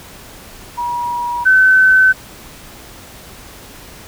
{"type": "tone pair in turn", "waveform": "sine", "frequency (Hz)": [960, 1523.9], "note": ["B5", "G6"], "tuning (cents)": [-49, -49], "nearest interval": "minor sixth", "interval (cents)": 800, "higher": "second", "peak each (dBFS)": [-17, -6], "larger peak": "second", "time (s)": [[0.77, 1.45], [1.45, 2.13]], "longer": "neither", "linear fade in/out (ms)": 20, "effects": ["pink hiss -37 dBFS RMS until 4.07 s"]}